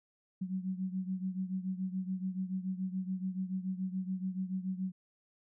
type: beating tone pair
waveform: sine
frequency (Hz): 185.4 / 192.4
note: F#3 / G3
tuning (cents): +4 / -32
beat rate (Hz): 7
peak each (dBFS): -35 / -39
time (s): 0.41-4.92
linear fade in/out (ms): 10
effects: none